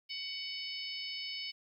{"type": "harmonic tone", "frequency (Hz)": 746, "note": "F#5", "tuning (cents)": 14, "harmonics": [3, 4, 5, 6, 7], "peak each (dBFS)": [-45, -42, -51, -45, -44], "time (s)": [0.09, 1.52], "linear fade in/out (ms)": 20, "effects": ["12-bit"]}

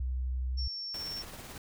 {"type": "tone with vibrato", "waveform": "sine", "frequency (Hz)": 63.5, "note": "B1", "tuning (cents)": 49, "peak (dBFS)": -30, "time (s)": [0, 0.68], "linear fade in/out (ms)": 5, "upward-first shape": "triangle", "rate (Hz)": 12, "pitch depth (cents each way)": 12}
{"type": "tone", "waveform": "sine", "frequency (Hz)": 5450, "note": "F8", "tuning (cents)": -43, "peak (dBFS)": -36, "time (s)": [0.57, 1.23], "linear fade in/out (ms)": 20}
{"type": "noise with tremolo", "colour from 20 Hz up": "pink", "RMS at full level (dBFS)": -44, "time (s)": [0.94, 1.58], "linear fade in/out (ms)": 2, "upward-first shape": "triangle", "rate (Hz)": 18, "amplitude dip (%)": 40}
{"effects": []}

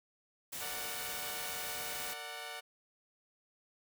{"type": "noise", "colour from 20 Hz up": "white", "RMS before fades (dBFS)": -42, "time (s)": [0.52, 2.14], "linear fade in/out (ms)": 10}
{"type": "chord", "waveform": "10% pulse", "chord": "Bb augmented", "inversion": "none", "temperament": "equal with one note detuned", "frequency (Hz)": [457.1, 587.3, 740], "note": ["Bb4", "D5", "F#5"], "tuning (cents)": [-34, 0, 0], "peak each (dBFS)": [-41, -40, -36], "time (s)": [0.6, 2.61], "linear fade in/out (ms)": 20}
{"effects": []}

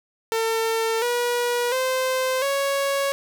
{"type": "tone with pitch steps", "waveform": "sawtooth", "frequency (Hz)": [450.7, 483, 517.7, 554.9], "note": ["A4", "B4", "C5", "C#5"], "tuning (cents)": [42, -39, -18, 2], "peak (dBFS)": -17, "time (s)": [0.32, 3.12], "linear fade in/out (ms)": 0, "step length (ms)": 700, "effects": []}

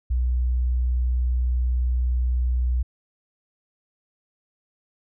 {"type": "tone", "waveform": "sine", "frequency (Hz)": 61.74, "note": "B1", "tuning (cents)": 0, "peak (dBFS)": -19, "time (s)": [0.1, 2.83], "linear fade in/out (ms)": 10, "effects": []}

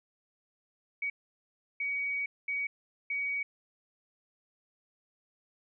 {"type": "tone bursts at uneven times", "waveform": "sine", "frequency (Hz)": 2257, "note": "C#7", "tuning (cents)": 31, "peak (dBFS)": -30, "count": 4, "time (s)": [[1.02, 1.1], [1.8, 2.26], [2.48, 2.67], [3.1, 3.43]], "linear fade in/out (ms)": 5, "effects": []}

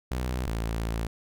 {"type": "tone pair in turn", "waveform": "sawtooth", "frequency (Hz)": [62.6, 56.17], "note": ["B1", "A1"], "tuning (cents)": [24, 36], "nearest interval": "major second", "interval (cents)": 188, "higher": "first", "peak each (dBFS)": -24, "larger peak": "neither", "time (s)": [[0.11, 0.47], [0.47, 1.07]], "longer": "second", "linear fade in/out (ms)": 5, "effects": []}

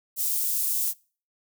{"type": "high-pass noise", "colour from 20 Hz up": "white", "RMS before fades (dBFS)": -26, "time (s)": [0.16, 0.94], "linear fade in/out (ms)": 50, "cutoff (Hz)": 9000, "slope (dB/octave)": 12, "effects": ["noise-tail reverb RT60 0.4 s tail -24 dB re dry"]}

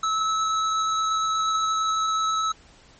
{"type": "tone with vibrato", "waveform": "square", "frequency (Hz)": 1300, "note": "E6", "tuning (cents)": -24, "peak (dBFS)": -22, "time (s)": [0.03, 2.52], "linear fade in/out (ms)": 5, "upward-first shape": "triangle", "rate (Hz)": 8.4, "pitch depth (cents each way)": 8, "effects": ["pink hiss -53 dBFS RMS until 2.99 s", "MP3 32 kbps"]}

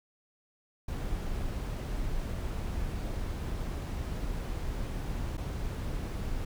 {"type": "noise with dropouts", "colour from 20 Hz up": "brown", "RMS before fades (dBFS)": -34, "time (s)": [0.88, 6.45], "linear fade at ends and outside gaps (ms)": 5, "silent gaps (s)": [5.37, 5.377], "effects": []}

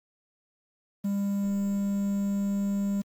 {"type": "tone with quantisation", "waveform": "triangle", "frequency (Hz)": 200, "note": "G3", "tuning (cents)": 35, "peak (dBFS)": -23, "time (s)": [1.04, 3.02], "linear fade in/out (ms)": 10, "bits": 8, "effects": ["Opus 32 kbps"]}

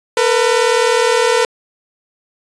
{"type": "tone pair together", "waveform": "sawtooth", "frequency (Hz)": [454.1, 493.9], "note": ["A#4", "B4"], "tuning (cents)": [-45, 0], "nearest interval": "minor second", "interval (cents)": 145, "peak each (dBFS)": -10, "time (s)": [0.17, 1.45], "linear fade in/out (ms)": 2, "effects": ["resampled to 22050 Hz"]}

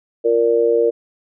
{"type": "tone with amplitude modulation", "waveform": "sine", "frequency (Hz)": 466.2, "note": "A#4", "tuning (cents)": 0, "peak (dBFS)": -8, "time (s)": [0.24, 0.91], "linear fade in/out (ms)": 20, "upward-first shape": "sine", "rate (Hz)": 120, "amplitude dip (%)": 90, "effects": []}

